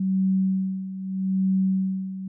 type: tone with tremolo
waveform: sine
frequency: 190 Hz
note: F#3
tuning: 46 cents sharp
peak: -18 dBFS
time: 0-2.28 s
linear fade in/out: 5 ms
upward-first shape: sine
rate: 0.8 Hz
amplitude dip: 75%
effects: none